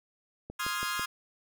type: click train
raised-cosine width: 2 ms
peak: -27 dBFS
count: 4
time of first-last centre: 0.5-0.995 s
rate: 6.06 Hz
type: chord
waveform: sawtooth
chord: F minor seventh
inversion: second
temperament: equal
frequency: 1046.5 / 1244.5 / 1396.9 / 1661.2 Hz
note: C6 / Eb6 / F6 / Ab6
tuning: 0 / 0 / 0 / 0 cents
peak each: -33 dBFS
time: 0.59-1.06 s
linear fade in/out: 10 ms
effects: none